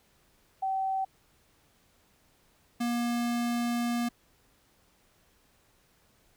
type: tone pair in turn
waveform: sine / square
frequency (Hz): 768 / 238.2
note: G5 / A#3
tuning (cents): -36 / +38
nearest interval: octave + minor sixth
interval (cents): 2026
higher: first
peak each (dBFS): -27 / -28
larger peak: first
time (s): 0.62-1.05 / 2.8-4.09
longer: second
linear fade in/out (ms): 10
effects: pink hiss -66 dBFS RMS until 6.36 s